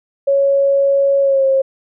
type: tone with pitch glide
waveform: sine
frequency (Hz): 554.4 to 536.8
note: C#5 to C5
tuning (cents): 0 to +44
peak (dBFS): -10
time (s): 0.27-1.62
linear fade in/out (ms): 10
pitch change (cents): -56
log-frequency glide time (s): 1.21-1.45
effects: none